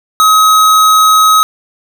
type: tone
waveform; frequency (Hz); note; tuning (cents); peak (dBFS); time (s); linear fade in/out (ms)
square; 1271; D#6; +36; -5; 0.2-1.43; 0
effects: none